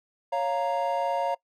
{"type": "chord", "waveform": "triangle", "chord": "Bb minor", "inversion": "first", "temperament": "equal", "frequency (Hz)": [554.4, 698.5, 932.3], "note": ["Db5", "F5", "Bb5"], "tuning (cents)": [0, 0, 0], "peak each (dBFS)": -27, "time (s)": [0.32, 1.35], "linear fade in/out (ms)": 10, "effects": ["noise-tail reverb RT60 0.1 s tail -22 dB re dry"]}